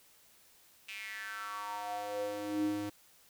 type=tone with high-pass filter sweep; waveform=square; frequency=103.1 Hz; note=G#2; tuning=12 cents flat; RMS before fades=-38 dBFS; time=0.88-2.9 s; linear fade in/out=10 ms; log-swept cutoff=2600 to 220 Hz; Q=5.9; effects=white hiss -63 dBFS RMS until 3.29 s